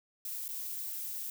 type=noise with dropouts; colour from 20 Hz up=violet; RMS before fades=-39 dBFS; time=0.25-1.3 s; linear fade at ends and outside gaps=2 ms; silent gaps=0.481-0.488 s; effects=none